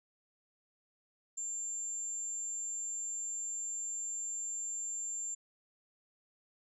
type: tone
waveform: sine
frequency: 7300 Hz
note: A#8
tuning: 37 cents flat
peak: -36 dBFS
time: 1.37-5.35 s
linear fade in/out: 10 ms
effects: none